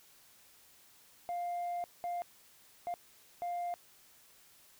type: tone bursts at uneven times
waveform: sine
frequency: 701 Hz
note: F5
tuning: 6 cents sharp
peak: -32 dBFS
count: 4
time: 1.29-1.84 / 2.04-2.22 / 2.87-2.94 / 3.42-3.74 s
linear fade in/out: 0 ms
effects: tanh soft clip ceiling -33 dBFS + white hiss -62 dBFS RMS until 4.79 s